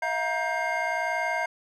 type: tone cluster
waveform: triangle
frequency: 649 / 710 / 944 / 1582 / 2128 Hz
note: E5 / F5 / A#5 / G6 / C7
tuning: -27 / +28 / +22 / +15 / +29 cents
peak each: -30 dBFS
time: 0.02-1.46 s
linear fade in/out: 5 ms
effects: none